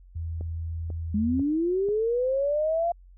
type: tone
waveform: sine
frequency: 82.41 Hz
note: E2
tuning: in tune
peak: -29 dBFS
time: 0.15-1.42 s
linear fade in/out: 10 ms
type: click train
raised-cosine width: 2 ms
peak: -27 dBFS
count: 4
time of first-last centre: 0.41-1.888 s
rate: 2.03 Hz
type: linear sweep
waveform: sine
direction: up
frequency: 200.4 to 696 Hz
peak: -22 dBFS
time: 1.14-2.92 s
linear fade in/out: 5 ms
effects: added 45 Hz sine -48 dBFS peak until 3.17 s